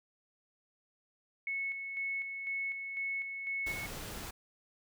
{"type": "tone with tremolo", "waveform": "sine", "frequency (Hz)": 2200, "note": "C#7", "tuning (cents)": -14, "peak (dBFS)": -33, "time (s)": [1.47, 3.86], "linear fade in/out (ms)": 2, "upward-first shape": "square", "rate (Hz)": 2, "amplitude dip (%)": 45}
{"type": "noise", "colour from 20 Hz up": "pink", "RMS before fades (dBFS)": -43, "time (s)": [3.66, 4.31], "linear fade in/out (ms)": 10}
{"effects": []}